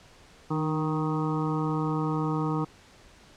harmonic tone with a mistuned harmonic, 156.3 Hz, D#3, 8 cents sharp, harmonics 1 / 2 / 3 / 5 / 6 / 7 / 8, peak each -28 / -30 / -35 / -39 / -37 / -38 / -37 dBFS, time 0.5-2.65 s, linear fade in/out 10 ms, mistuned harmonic 2, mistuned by -30 cents, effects pink hiss -54 dBFS RMS until 3.36 s + low-pass 7000 Hz 12 dB/octave

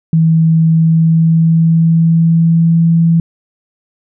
sine tone with pitch glide, 162 to 166.07 Hz, E3 to E3, -30 to +13 cents, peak -6 dBFS, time 0.13-3.2 s, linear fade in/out 2 ms, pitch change +43 cents, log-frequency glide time 0.66-2.84 s, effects none

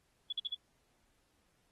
sine tone bursts, 3400 Hz, G#7, 40 cents sharp, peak -34 dBFS, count 4, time 0.3-0.548 s, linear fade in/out 5 ms, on 26 ms, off 48 ms, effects pink hiss -75 dBFS RMS until 1.71 s + AAC 32 kbps

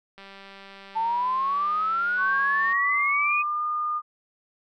click train, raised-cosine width 0.3 ms, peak -29 dBFS, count 500, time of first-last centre 0.18-2.726 s, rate 196 Hz
sine exponential sweep, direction up, 880 to 2514 Hz, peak -22 dBFS, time 0.95-3.43 s, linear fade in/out 20 ms
sine tone with pitch glide, 1108.7 to 1216 Hz, C#6 to D#6, 0 to -40 cents, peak -24 dBFS, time 2.17-4.02 s, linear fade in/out 50 ms, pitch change +160 cents, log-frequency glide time 2.59-3.65 s
effects none

